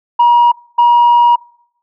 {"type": "tone pair in turn", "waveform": "sine", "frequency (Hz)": [955, 955], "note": ["A#5", "A#5"], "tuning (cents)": [42, 42], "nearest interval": "unison", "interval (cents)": 0, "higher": "neither", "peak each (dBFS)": -3, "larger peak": "neither", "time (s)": [[0.19, 0.52], [0.78, 1.36]], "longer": "second", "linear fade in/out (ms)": 10, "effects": ["noise-tail reverb RT60 0.7 s tail -25 dB re dry", "tanh soft clip ceiling -3 dBFS"]}